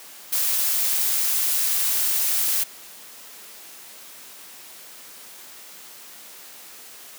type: noise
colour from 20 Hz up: blue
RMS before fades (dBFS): -22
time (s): 0.32-2.64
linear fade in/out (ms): 10
effects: white hiss -43 dBFS RMS until 7.18 s + high-pass 200 Hz 12 dB/octave